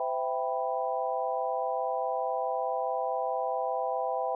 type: chord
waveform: sine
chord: C major seventh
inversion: none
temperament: equal with one note detuned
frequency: 511.9 / 659.3 / 784 / 987.8 Hz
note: C5 / E5 / G5 / B5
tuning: -38 / 0 / 0 / 0 cents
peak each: -33 / -33 / -32 / -36 dBFS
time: 0-4.35 s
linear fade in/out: 2 ms
effects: none